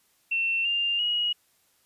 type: tone with pitch steps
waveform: sine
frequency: 2700 / 2797 / 2897 Hz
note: E7 / F7 / F#7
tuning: +41 / +2 / -37 cents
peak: -23 dBFS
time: 0.31-1.33 s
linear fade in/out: 10 ms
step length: 340 ms
effects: white hiss -66 dBFS RMS until 1.85 s + resampled to 32000 Hz